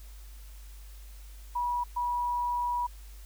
sine tone bursts at uneven times, 970 Hz, B5, 31 cents flat, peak -27 dBFS, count 2, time 1.55-1.84 / 1.96-2.87 s, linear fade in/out 10 ms, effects added 50 Hz sine -44 dBFS peak until 3.25 s + white hiss -57 dBFS RMS until 3.25 s

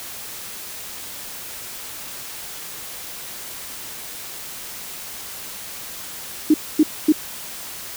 sine tone bursts, 306.8 Hz, D#4, 24 cents flat, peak -9 dBFS, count 3, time 6.5-7.123 s, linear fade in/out 5 ms, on 41 ms, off 250 ms, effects white hiss -34 dBFS RMS until 7.96 s

